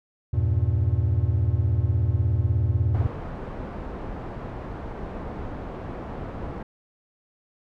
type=chord; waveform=triangle; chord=E diminished; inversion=none; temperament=just; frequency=82.41 / 98.89 / 118.67 Hz; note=E2 / G2 / Bb2; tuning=0 / +16 / +31 cents; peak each=-22 dBFS; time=0.33-3.07 s; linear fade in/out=10 ms
type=low-pass noise; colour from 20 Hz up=pink; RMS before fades=-34 dBFS; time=2.94-6.63 s; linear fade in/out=5 ms; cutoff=970 Hz; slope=12 dB/octave
effects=none